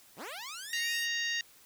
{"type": "linear sweep", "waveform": "10% pulse", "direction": "up", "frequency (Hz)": [95, 3025], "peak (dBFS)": -32, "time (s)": [0.16, 1.08], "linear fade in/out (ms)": 50}
{"type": "harmonic tone", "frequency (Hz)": 932.3, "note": "A#5", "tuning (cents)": 0, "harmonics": [2, 3, 4, 5, 6, 7], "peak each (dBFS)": [-33, -37, -39, -41, -43, -44], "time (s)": [0.73, 1.41], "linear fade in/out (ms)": 2}
{"effects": ["white hiss -59 dBFS RMS until 1.65 s"]}